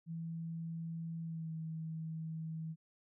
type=tone with pitch glide; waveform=sine; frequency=164.81 to 160.49 Hz; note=E3 to E3; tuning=0 to -46 cents; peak=-39 dBFS; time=0.06-2.76 s; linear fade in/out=50 ms; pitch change=-46 cents; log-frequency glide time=1.22-1.52 s; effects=none